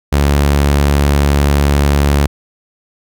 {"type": "tone", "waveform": "sawtooth", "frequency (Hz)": 71.4, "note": "D2", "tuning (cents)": -48, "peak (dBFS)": -5, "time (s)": [0.12, 2.27], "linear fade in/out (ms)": 10, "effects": []}